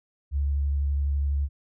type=tone with vibrato; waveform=sine; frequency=70.7 Hz; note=C#2; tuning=35 cents sharp; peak=-22 dBFS; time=0.31-1.49 s; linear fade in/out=50 ms; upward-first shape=sine; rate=12 Hz; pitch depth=18 cents each way; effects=none